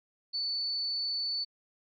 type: tone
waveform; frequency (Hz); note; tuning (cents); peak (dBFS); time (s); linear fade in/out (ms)
sine; 4483; C#8; +19; -30; 0.33-1.45; 20
effects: Opus 48 kbps